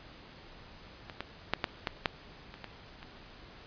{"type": "clicks", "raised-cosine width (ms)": 0.3, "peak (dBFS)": [-25, -19, -10, -12, -14, -10, -29, -24, -29], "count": 9, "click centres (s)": [1.098, 1.206, 1.536, 1.642, 1.872, 2.058, 2.541, 2.643, 3.029], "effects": ["pink hiss -52 dBFS RMS until 3.66 s", "resampled to 11025 Hz"]}